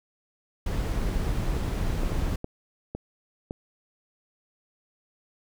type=noise; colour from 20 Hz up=brown; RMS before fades=-27 dBFS; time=0.66-2.36 s; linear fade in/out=5 ms
type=clicks; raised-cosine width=2 ms; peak=-19 dBFS; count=6; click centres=1.567 / 2.034 / 2.12 / 2.444 / 2.95 / 3.509 s
effects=none